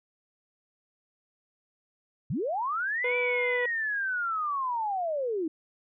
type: linear two-way sweep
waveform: sine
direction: up then down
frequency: 101.6 to 2349 to 302.6 Hz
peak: -27 dBFS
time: 2.3-5.48 s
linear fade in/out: 5 ms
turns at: 3.16 s
type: harmonic tone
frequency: 491.2 Hz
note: B4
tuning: 9 cents flat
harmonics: 1 / 2 / 3 / 4 / 5 / 6 / 7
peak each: -28 / -38 / -43 / -45 / -43 / -49 / -50 dBFS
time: 3.04-3.66 s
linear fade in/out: 5 ms
effects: none